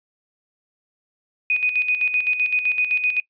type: tone with tremolo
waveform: sine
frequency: 2489 Hz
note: D#7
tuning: in tune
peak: -16 dBFS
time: 1.5-3.2 s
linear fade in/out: 2 ms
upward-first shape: square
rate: 7.8 Hz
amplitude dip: 60%
effects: noise-tail reverb RT60 0.1 s tail -22 dB re dry + resampled to 11025 Hz